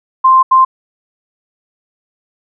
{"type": "tone bursts at uneven times", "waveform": "sine", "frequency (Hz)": 1046.5, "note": "C6", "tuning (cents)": 0, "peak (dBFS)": -4, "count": 2, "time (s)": [[0.24, 0.43], [0.51, 0.65]], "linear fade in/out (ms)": 10, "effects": []}